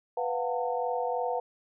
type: tone cluster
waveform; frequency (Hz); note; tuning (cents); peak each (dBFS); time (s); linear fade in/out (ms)
sine; 494.7 / 704 / 747 / 900; B4 / F5 / F#5 / A5; +3 / +14 / +16 / +39; -31 / -33 / -34 / -35; 0.17-1.4; 5
effects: none